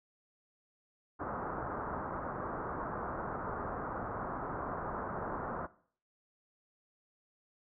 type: low-pass noise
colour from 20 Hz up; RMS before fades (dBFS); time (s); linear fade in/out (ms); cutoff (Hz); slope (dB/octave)
white; -39; 1.19-5.67; 20; 1400; 48
effects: noise-tail reverb RT60 0.5 s tail -18 dB re dry